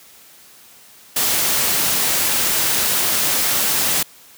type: noise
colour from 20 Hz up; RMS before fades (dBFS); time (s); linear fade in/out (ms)
white; -18; 1.16-4.03; 5
effects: white hiss -46 dBFS RMS until 4.37 s + high-pass 80 Hz 12 dB/octave